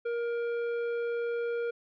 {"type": "tone with tanh clipping", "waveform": "sine", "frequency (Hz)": 470.8, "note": "A#4", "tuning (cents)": 17, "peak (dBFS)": -31, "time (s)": [0.05, 1.71], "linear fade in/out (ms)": 10, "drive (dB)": 12, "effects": ["low-pass 3000 Hz 12 dB/octave"]}